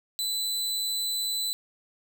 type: tone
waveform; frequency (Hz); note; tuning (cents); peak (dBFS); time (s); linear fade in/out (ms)
sawtooth; 3999; B7; +21; -24; 0.19-1.53; 0
effects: none